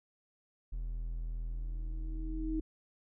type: tone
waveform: triangle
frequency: 41.2 Hz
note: E1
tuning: in tune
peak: -33 dBFS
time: 0.72-2.61 s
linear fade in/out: 10 ms
type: tone with exponential growth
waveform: sine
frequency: 316.1 Hz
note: D#4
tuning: 27 cents sharp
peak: -31 dBFS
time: 1.49-2.6 s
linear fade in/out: 5 ms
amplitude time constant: 240 ms
effects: none